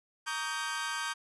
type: chord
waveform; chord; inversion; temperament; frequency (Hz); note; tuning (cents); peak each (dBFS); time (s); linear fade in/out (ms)
sawtooth; Eb dominant seventh; second; equal with one note detuned; 932.3 / 1136 / 1244.5 / 1568; Bb5 / Db6 / Eb6 / G6; 0 / +42 / 0 / 0; -36 / -37 / -37 / -32; 0.26-1.14; 20
effects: resampled to 24000 Hz + 11-bit